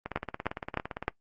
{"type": "two click trains", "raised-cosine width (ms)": 0.5, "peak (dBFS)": [-12, -19], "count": [4, 19], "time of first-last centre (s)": [[0.16, 1.08], [0.06, 1.083]], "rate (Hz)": [3.26, 17.6], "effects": ["noise-tail reverb RT60 0.1 s tail -20 dB re dry", "Opus 32 kbps"]}